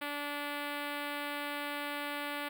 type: tone with notch filter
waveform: 5% pulse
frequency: 290 Hz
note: D4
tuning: 22 cents flat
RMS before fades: -38 dBFS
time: 0.01-2.49 s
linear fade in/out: 10 ms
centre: 6700 Hz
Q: 0.57
effects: none